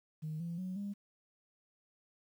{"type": "tone with pitch steps", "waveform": "sine", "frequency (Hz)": [155.56, 169.64, 184.99, 201.7], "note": ["D#3", "E3", "F#3", "G3"], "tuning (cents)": [0, 50, 0, 50], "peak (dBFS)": -36, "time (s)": [0.22, 0.94], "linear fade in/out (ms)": 20, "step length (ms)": 180, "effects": ["tanh soft clip ceiling -33 dBFS", "11-bit"]}